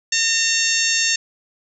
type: harmonic tone with a mistuned harmonic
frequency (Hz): 910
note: A#5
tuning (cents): -42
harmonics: 2 / 3 / 4 / 5 / 6 / 7 / 8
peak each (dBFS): -24 / -23 / -26 / -26 / -24 / -22 / -25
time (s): 0.12-1.16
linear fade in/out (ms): 5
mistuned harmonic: 5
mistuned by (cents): -41
effects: none